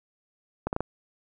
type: clicks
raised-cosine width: 1 ms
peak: -13 dBFS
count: 4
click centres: 0.67 / 0.729 / 0.764 / 0.806 s
effects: none